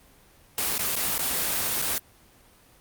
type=noise with dropouts; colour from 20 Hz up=white; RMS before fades=-26 dBFS; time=0.58-1.98 s; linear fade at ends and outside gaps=1 ms; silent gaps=0.78-0.792 / 0.954-0.964 / 1.18-1.192 / 1.818-1.822 s; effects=pink hiss -56 dBFS RMS until 2.8 s + Opus 24 kbps